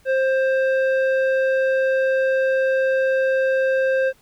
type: tone with low-pass filter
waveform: square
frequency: 528 Hz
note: C5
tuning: 16 cents sharp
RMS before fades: -19 dBFS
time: 0.05-4.13 s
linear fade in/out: 50 ms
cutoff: 1700 Hz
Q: 1.2
effects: pink hiss -57 dBFS RMS until 4.21 s